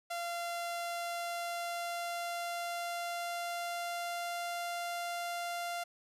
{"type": "tone with pitch glide", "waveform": "sawtooth", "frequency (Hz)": [689, 694.2], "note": ["F5", "F5"], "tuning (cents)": [-24, -11], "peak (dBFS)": -32, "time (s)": [0.1, 5.84], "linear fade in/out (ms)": 10, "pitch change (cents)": 13, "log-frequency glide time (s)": [0.7, 4.45], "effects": ["resampled to 32000 Hz"]}